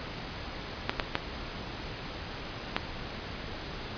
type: clicks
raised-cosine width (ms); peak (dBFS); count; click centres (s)
0.3; -9; 4; 0.895 / 0.998 / 1.154 / 2.765
effects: pink hiss -39 dBFS RMS until 3.97 s + resampled to 11025 Hz